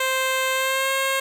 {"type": "tone with pitch glide", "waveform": "10% pulse", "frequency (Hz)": [523.3, 537.1], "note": ["C5", "C5"], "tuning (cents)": [0, 45], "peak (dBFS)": -12, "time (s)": [0, 1.2], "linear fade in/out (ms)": 5, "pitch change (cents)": 45, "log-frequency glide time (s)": [0.53, 0.91], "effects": []}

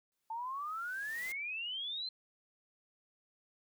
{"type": "noise with exponential growth", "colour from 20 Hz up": "white", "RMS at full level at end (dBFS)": -47, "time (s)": [0.12, 1.32], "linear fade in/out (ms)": 0, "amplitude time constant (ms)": 260}
{"type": "exponential sweep", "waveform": "sine", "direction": "up", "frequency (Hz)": [880, 4164], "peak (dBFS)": -37, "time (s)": [0.3, 2.09], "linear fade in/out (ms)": 5}
{"effects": []}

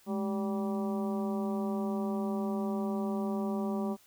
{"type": "harmonic tone with a mistuned harmonic", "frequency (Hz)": 193.9, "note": "G3", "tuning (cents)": -19, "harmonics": [1, 2, 3, 4, 5, 6], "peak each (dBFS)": [-31, -37, -41, -43, -45, -47], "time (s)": [0.06, 3.97], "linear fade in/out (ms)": 50, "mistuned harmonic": 1, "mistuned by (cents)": 130, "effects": ["white hiss -62 dBFS RMS until 4.06 s"]}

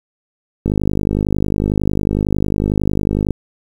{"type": "click train", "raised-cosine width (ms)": 3, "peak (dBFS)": -4, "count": 136, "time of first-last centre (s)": [0.66, 3.307], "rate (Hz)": 51, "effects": ["7-bit"]}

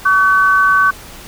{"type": "tone pair together", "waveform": "sine", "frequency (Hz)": [1138, 1519], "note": ["C#6", "F#6"], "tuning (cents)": [45, 45], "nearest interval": "perfect fourth", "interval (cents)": 500, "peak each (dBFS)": -11, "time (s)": [0.05, 0.91], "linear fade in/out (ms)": 10, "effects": ["pink hiss -35 dBFS RMS until 1.27 s"]}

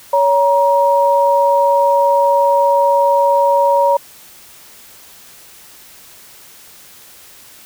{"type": "tone pair together", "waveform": "sine", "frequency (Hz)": [562, 945.2], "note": ["C#5", "A#5"], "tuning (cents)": [24, 24], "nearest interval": "major sixth", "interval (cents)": 900, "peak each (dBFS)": -12, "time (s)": [0.13, 3.97], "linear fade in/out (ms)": 5, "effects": ["white hiss -41 dBFS RMS until 7.65 s"]}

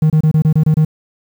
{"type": "tone bursts", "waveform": "triangle", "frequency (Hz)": 155.56, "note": "D#3", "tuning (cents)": 0, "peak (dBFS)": -5, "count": 8, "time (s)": [0.02, 0.849], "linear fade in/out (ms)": 5, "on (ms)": 80, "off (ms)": 27, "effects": ["tanh soft clip ceiling -1 dBFS", "7-bit"]}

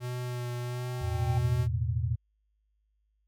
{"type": "tone with vibrato", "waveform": "square", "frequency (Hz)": 123, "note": "B2", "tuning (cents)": -7, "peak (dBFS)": -33, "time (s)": [0, 1.68], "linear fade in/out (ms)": 50, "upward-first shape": "sine", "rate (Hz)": 1.4, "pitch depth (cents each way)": 17}
{"type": "tone with exponential growth", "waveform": "triangle", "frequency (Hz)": 784, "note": "G5", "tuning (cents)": 0, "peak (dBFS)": -33, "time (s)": [0.18, 1.38], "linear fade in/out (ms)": 5, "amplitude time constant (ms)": 260}
{"type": "chord", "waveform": "sine", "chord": "E suspended fourth", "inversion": "none", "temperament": "equal with one note detuned", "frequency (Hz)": [82.88, 110, 123.47], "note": ["E2", "A2", "B2"], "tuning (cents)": [10, 0, 0], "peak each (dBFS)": -31, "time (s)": [1.01, 2.16], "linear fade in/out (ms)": 10}
{"effects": ["added 52 Hz sine -70 dBFS peak until 3.27 s"]}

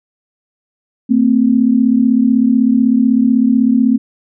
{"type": "tone pair together", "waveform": "sine", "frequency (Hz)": [225.6, 261.6], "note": ["A3", "C4"], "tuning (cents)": [44, 0], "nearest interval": "minor third", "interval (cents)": 256, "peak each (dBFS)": -11, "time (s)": [1.09, 3.98], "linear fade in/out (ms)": 20, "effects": []}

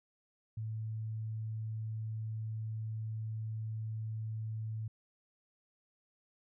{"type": "tone", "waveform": "sine", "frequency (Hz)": 110, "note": "A2", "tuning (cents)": 0, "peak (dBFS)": -36, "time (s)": [0.57, 4.88], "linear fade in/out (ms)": 5, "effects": []}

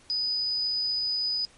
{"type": "tone", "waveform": "sine", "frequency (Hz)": 4978, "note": "D#8", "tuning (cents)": 0, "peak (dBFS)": -25, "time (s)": [0.1, 1.45], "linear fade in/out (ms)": 0, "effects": ["pink hiss -56 dBFS RMS until 1.57 s", "MP3 48 kbps"]}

